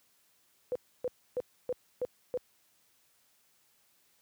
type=tone bursts; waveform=sine; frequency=498.9 Hz; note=B4; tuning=17 cents sharp; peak=-29 dBFS; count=6; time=0.72-2.374 s; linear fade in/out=0 ms; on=34 ms; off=290 ms; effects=white hiss -69 dBFS RMS until 4.21 s + high-pass 60 Hz 12 dB/octave